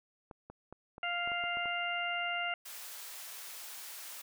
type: clicks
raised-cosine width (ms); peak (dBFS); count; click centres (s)
1; -33; 9; 0.312 / 0.5 / 0.726 / 0.981 / 1.275 / 1.318 / 1.439 / 1.571 / 1.657
type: harmonic tone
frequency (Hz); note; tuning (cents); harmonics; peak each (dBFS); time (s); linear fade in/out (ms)
698.5; F5; 0; 1 / 2 / 3 / 4; -38 / -38 / -38 / -38; 1.03-2.54; 2
type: high-pass noise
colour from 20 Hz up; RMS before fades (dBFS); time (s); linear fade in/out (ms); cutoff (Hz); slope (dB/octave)
white; -46; 2.65-4.22; 10; 660; 12
effects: none